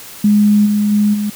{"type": "tone with level steps", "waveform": "sine", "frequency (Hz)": 208, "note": "G#3", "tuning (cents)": 3, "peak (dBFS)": [-7, -11, -9, -15], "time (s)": [0.24, 1.3], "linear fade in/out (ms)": 5, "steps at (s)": [0.65, 0.91, 1.13], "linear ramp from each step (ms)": 20, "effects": ["white hiss -34 dBFS RMS until 1.35 s"]}